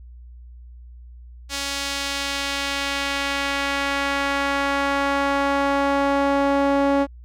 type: tone with band-pass filter sweep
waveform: sawtooth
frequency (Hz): 279.1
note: C#4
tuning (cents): +12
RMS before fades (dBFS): -22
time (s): 1.49-7.07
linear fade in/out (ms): 50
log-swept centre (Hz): 5200 to 560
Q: 0.86
effects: added 60 Hz sine -39 dBFS peak until 7.24 s